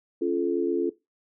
sine chord, Db augmented, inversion none, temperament just, 277.2 / 346.5 / 433.1 Hz, Db4 / F4 / A4, 0 / -14 / -27 cents, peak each -29 / -25 / -28 dBFS, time 0.21-0.9 s, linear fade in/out 10 ms, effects noise-tail reverb RT60 0.2 s tail -17 dB re dry

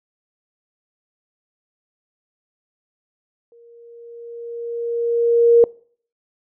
sine tone with exponential growth, 468.9 Hz, A#4, 10 cents sharp, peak -6 dBFS, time 3.52-5.64 s, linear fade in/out 1 ms, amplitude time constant 460 ms, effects noise-tail reverb RT60 0.5 s tail -25 dB re dry

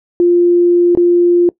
sine tone with dropouts, 349.2 Hz, F4, in tune, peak -6 dBFS, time 0.2-1.49 s, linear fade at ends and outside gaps 1 ms, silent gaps 0.951-0.973 s, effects noise-tail reverb RT60 0.1 s tail -21 dB re dry

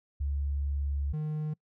sine / triangle tone pair in turn, 70.7 / 153.13 Hz, C#2 / D#3, +35 / -27 cents, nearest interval octave + minor second, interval 1338 cents, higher second, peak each -28 dBFS, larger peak neither, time 0.2-1.13 / 1.13-1.54 s, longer first, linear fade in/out 10 ms, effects noise-tail reverb RT60 0.1 s tail -26 dB re dry

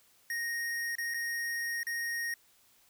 square tone with dropouts, 1864.7 Hz, A#6, in tune, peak -33 dBFS, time 0.3-2.34 s, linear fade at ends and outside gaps 2 ms, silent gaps 0.954-0.983 / 1.139-1.143 / 1.832-1.868 s, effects white hiss -65 dBFS RMS until 2.89 s

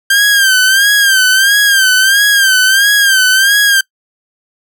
sawtooth tone with vibrato, 1582 Hz, G6, 15 cents sharp, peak -3 dBFS, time 0.1-3.81 s, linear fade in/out 5 ms, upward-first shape sine, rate 1.5 Hz, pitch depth 86 cents each way, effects noise-tail reverb RT60 0.1 s tail -24 dB re dry

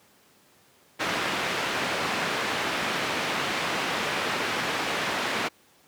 white low-pass noise, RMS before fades -28 dBFS, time 0.99-5.49 s, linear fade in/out 20 ms, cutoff 2400 Hz, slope 12 dB/octave, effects pink hiss -59 dBFS RMS until 5.87 s + high-pass 150 Hz 12 dB/octave

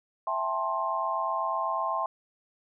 sine chord, A minor seventh, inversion second, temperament just, 660 / 792 / 880 / 1056 Hz, E5 / G5 / A5 / C6, +2 / +18 / 0 / +16 cents, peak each -33 / -35 / -34 / -29 dBFS, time 0.27-2.06 s, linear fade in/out 2 ms, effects none

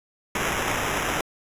white noise with sample-and-hold, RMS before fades -26 dBFS, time 0.35-1.21 s, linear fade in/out 2 ms, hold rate 4410 Hz, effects resampled to 32000 Hz

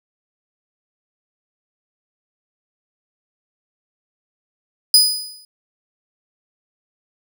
sawtooth tone with exponential decay, 4975 Hz, D#8, 1 cent flat, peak -3 dBFS, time 4.94-5.45 s, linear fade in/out 2 ms, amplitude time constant 110 ms, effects none

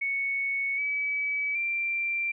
sine tone with pitch steps, 2217 / 2287 / 2360 Hz, C#7 / D7 / D7, 0 / -47 / +8 cents, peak -26 dBFS, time 0.01-2.32 s, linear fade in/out 10 ms, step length 770 ms, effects none

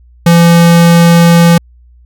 square tone, 169.8 Hz, F3, 48 cents flat, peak -3 dBFS, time 0.26-1.58 s, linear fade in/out 5 ms, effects added 60 Hz sine -38 dBFS peak until 2.05 s

